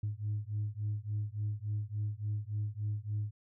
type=beating tone pair; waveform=sine; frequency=103.3 / 106.8 Hz; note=G#2 / G#2; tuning=-9 / +49 cents; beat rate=3.5 Hz; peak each=-35 / -35 dBFS; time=0.03-3.31 s; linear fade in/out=5 ms; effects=tanh soft clip ceiling -28 dBFS